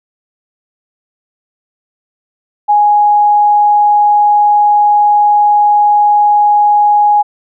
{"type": "tone", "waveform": "sine", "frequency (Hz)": 830.6, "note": "G#5", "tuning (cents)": 0, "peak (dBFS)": -5, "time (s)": [2.68, 7.23], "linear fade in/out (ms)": 20, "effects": []}